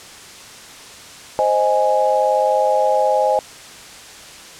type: chord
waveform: sine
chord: Ab major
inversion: first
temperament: equal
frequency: 523.3 / 622.3 / 830.6 Hz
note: C5 / Eb5 / Ab5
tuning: 0 / 0 / 0 cents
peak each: -18 / -18 / -17 dBFS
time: 1.39-3.39 s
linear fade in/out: 0 ms
effects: white hiss -38 dBFS RMS until 4.59 s + low-pass 8000 Hz 12 dB/octave